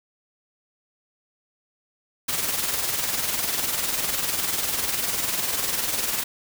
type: noise with tremolo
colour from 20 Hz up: white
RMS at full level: -23 dBFS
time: 2.28-6.24 s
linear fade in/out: 10 ms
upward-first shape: triangle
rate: 20 Hz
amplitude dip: 60%
effects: none